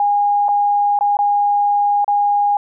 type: tone with dropouts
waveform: sine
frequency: 818 Hz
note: G#5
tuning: 26 cents flat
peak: -12 dBFS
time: 0-2.57 s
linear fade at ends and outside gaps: 2 ms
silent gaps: 0.484-0.489 / 0.99-1.009 / 1.17-1.189 / 2.045-2.079 s
effects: none